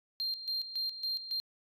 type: tone with tremolo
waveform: sine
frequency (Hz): 4186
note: C8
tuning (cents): 0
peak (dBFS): -29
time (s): 0.2-1.4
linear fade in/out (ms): 0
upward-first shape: square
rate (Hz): 3.6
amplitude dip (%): 75
effects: tanh soft clip ceiling -30 dBFS